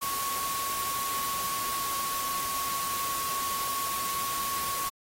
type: tone in noise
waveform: sine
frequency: 1107 Hz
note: C#6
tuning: 3 cents flat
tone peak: -31 dBFS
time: 0.01-4.9 s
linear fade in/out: 20 ms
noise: white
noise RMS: -34 dBFS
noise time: 0.01-4.9 s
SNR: 0 dB
effects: AAC 48 kbps